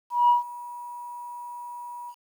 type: tone with ADSR envelope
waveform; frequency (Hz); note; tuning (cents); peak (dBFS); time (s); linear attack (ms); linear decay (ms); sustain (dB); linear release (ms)
sine; 965; B5; -40; -13; 0.1-2.15; 190; 140; -22; 61
effects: tanh soft clip ceiling -11 dBFS + 9-bit